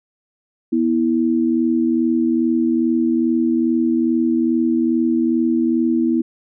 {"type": "tone pair together", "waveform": "sine", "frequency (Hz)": [243.8, 326.2], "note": ["B3", "E4"], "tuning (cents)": [-22, -18], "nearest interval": "perfect fourth", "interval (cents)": 504, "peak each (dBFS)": -17, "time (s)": [0.72, 6.22], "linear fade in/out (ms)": 10, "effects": []}